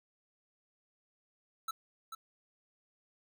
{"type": "tone with echo", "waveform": "square", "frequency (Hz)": 1318.5, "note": "E6", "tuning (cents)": 0, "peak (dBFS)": -35, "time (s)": [1.68, 1.71], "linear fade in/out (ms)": 5, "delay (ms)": 440, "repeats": 1, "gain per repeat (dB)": -7, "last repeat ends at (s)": 2.15, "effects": []}